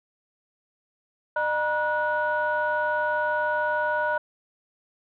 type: tone cluster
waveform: sine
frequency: 607 / 954 / 1467 Hz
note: D#5 / A#5 / F#6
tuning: -43 / +40 / -15 cents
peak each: -26 dBFS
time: 1.36-4.18 s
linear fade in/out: 5 ms
effects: tanh soft clip ceiling -15 dBFS